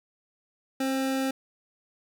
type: tone pair together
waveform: square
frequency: 267.1 / 528.7 Hz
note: C4 / C5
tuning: +36 / +18 cents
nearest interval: octave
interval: 1182 cents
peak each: -27 / -33 dBFS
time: 0.8-1.31 s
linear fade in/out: 5 ms
effects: none